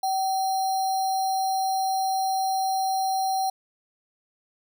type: tone with sample-and-hold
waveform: sine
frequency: 764 Hz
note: G5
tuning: 45 cents flat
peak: -22 dBFS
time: 0.03-3.5 s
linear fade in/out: 5 ms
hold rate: 4900 Hz
effects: none